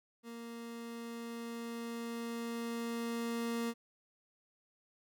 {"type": "tone with level ramp", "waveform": "30% pulse", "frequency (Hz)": 232.8, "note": "A#3", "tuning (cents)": -2, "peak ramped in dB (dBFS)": [-42, -31], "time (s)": [0.23, 3.74], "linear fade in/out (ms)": 50, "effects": []}